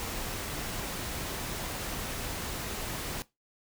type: noise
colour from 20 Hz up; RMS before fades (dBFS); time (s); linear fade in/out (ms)
pink; -36; 0-3.22; 0
effects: noise-tail reverb RT60 0.2 s tail -19 dB re dry